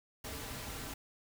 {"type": "noise with comb filter", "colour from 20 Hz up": "pink", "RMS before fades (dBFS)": -43, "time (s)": [0.24, 0.94], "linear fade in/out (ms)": 5, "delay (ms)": 5.5, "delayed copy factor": -0.55, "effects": []}